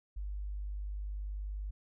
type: tone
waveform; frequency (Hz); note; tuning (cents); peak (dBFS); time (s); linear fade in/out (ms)
sine; 50.1; G1; +38; -36; 0.16-1.71; 10
effects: none